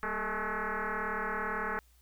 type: tone with frequency modulation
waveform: sine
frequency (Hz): 196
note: G3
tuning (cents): 0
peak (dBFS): -31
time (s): 0.03-1.79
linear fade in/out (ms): 0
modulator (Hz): 215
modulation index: 7.9
effects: added 60 Hz sine -61 dBFS peak until 2.01 s + white hiss -68 dBFS RMS until 2.01 s